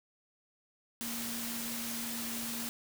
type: tone in noise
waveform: sine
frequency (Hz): 233.1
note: A#3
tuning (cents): 0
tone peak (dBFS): -41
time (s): 1.01-2.69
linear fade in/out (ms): 0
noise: white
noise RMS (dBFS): -39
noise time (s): 1.01-2.69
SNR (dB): -5
effects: none